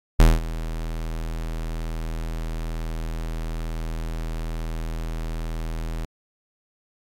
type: tone with ADSR envelope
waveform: square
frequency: 40.55 Hz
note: E1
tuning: 28 cents flat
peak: -9 dBFS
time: 0.19-6.05 s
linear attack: 8 ms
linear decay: 200 ms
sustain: -18 dB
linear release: 3 ms
effects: AAC 64 kbps